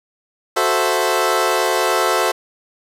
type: chord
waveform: 20% pulse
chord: F# half-diminished seventh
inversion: none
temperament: equal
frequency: 370 / 440 / 523.3 / 659.3 Hz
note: F#4 / A4 / C5 / E5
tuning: 0 / 0 / 0 / 0 cents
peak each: -16 dBFS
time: 0.56-2.32 s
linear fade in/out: 10 ms
effects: resampled to 32000 Hz + 7-bit